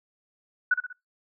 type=tone with echo; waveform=sine; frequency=1480 Hz; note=F#6; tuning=in tune; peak=-17 dBFS; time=0.71-0.74 s; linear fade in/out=5 ms; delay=63 ms; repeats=3; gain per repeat=-7 dB; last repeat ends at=0.929 s; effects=noise-tail reverb RT60 0.2 s tail -22 dB re dry